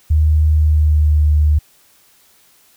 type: tone with pitch glide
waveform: sine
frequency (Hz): 77.1 to 75.25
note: D#2 to D2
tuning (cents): -15 to +43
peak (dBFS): -9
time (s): 0.1-1.59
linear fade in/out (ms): 10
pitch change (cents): -42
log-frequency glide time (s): 0.53-1.25
effects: white hiss -52 dBFS RMS until 2.76 s